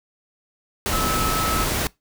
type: tone in noise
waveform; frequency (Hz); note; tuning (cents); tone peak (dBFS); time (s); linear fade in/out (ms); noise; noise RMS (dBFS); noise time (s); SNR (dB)
sine; 1300; E6; -24; -24; 0.93-1.64; 0; pink; -23; 0.86-1.87; -4
effects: noise-tail reverb RT60 0.2 s tail -23 dB re dry